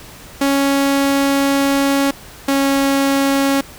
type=tone pair in turn; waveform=sawtooth; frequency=277.2 / 275.3 Hz; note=C#4 / C#4; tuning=0 / -12 cents; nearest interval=unison; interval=12 cents; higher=first; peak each=-9 dBFS; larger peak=neither; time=0.41-2.11 / 2.48-3.61 s; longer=first; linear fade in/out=5 ms; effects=pink hiss -38 dBFS RMS until 3.78 s